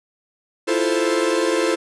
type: chord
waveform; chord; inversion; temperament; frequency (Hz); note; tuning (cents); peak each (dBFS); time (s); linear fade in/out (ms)
45% pulse; F major seventh; third; equal; 329.6 / 349.2 / 440 / 523.3; E4 / F4 / A4 / C5; 0 / 0 / 0 / 0; -23; 0.67-1.76; 20
effects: resampled to 24000 Hz